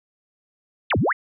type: exponential two-way sweep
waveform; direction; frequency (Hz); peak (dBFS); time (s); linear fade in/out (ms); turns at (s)
sine; down then up; 4186 to 82.41 to 2299; -17; 0.9-1.13; 10; 0.98
effects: none

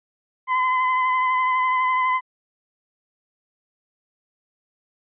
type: tone with vibrato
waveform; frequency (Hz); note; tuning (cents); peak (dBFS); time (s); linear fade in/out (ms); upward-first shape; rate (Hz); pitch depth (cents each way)
35% pulse; 1021; C6; -43; -16; 0.47-2.21; 50; triangle; 12; 30
effects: resampled to 8000 Hz

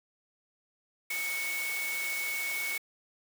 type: tone in noise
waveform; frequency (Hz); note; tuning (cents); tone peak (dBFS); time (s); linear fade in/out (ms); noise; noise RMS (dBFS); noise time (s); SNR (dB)
sine; 2217; C#7; 0; -32; 1.1-2.78; 5; white; -38; 1.1-2.78; +3
effects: high-pass 400 Hz 12 dB/octave

